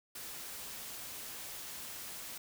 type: noise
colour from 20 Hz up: white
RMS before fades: -45 dBFS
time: 0.15-2.38 s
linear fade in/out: 5 ms
effects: none